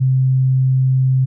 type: tone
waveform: sine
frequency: 130.81 Hz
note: C3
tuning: in tune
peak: -11 dBFS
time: 0-1.26 s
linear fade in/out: 20 ms
effects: none